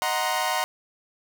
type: chord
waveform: sawtooth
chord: C half-diminished seventh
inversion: first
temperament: equal with one note detuned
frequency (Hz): 622.3 / 740 / 938.3 / 1046.5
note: Eb5 / Gb5 / Bb5 / C6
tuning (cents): 0 / 0 / +11 / 0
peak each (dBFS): -28 / -24 / -24 / -26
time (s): 0.02-0.64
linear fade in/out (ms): 0
effects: none